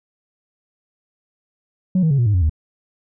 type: tone with pitch steps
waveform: sine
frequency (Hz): 185 / 160.12 / 138.59 / 119.96 / 103.83 / 89.87 / 77.78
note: F#3 / D#3 / C#3 / B2 / G#2 / F#2 / D#2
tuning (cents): 0 / +50 / 0 / -50 / 0 / -50 / 0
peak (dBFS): -11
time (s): 1.95-2.496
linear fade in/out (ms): 5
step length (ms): 78
effects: tanh soft clip ceiling -11 dBFS